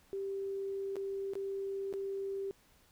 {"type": "tone with dropouts", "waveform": "sine", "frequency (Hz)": 392, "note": "G4", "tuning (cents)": 0, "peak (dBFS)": -35, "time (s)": [0.13, 2.51], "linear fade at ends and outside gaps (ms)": 0, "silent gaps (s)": [[0.957, 0.966], [1.335, 1.354], [1.927, 1.938]], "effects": ["pink hiss -66 dBFS RMS until 2.91 s"]}